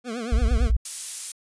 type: tone with vibrato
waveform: 25% pulse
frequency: 233.5 Hz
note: A#3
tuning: 3 cents sharp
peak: -25 dBFS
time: 0.04-0.72 s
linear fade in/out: 50 ms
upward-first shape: triangle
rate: 8.9 Hz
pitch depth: 150 cents each way
type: tone bursts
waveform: sine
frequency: 57.1 Hz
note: A#1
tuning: 35 cents flat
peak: -16 dBFS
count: 5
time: 0.32-0.767 s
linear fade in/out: 5 ms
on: 71 ms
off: 23 ms
type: noise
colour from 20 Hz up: violet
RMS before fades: -26 dBFS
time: 0.85-1.32 s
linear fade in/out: 5 ms
effects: resampled to 22050 Hz